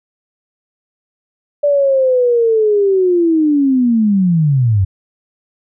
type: linear sweep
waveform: sine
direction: down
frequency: 585 to 90.5 Hz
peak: -9 dBFS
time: 1.63-4.85 s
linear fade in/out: 10 ms
effects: none